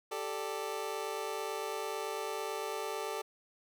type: chord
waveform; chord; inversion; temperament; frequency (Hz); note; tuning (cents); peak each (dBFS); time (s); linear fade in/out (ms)
25% pulse; G suspended second; none; just; 392 / 441 / 588; G4 / A4 / D5; 0 / +4 / +2; -37 / -35 / -39; 0.11-3.22; 10
effects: none